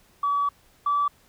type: tone pair in turn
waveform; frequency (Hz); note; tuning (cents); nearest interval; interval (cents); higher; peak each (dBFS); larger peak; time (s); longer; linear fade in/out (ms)
sine; 1142 / 1154.6; D6 / D6; -49 / -30; unison; 19; second; -20 / -19; second; 0.23-0.49 / 0.86-1.08; first; 5
effects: tanh soft clip ceiling -15 dBFS + pink hiss -59 dBFS RMS until 1.28 s